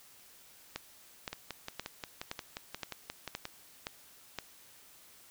two click trains, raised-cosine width 0.2 ms, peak -21 / -19 dBFS, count 13 / 8, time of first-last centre 1.33-3.454 / 0.76-4.387 s, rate 5.65 / 1.93 Hz, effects white hiss -58 dBFS RMS until 5.3 s

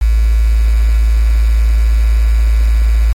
sine tone with quantisation, 55 Hz, A1, in tune, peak -7 dBFS, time 0.01-3.13 s, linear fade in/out 10 ms, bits 5, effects AAC 48 kbps

